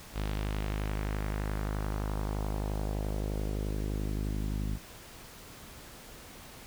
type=tone with low-pass filter sweep; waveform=sawtooth; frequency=51.6 Hz; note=G#1; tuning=10 cents flat; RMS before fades=-33 dBFS; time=0.13-4.79 s; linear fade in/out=50 ms; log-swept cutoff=4100 to 220 Hz; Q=1.5; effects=pink hiss -49 dBFS RMS until 6.66 s